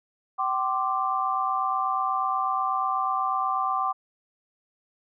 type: chord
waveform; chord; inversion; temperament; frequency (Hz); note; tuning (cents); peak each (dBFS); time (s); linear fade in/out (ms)
sine; G suspended fourth; none; equal with one note detuned; 767 / 1046.5 / 1174.7; G5 / C6 / D6; -38 / 0 / 0; -28 / -29 / -26; 0.38-3.93; 20
effects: none